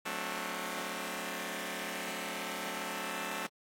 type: chord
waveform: 5% pulse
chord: D dominant seventh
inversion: first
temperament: just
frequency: 183.54 / 220.2 / 264.3 / 293.7 Hz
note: F#3 / A3 / C4 / D4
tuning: -14 / +2 / +18 / 0 cents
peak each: -30 / -30 / -31 / -32 dBFS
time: 0.05-3.47 s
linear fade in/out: 10 ms
effects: AAC 64 kbps